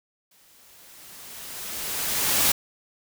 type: noise with exponential growth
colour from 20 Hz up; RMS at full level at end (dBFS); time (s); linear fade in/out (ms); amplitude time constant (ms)
white; -19; 0.31-2.52; 5; 480
effects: none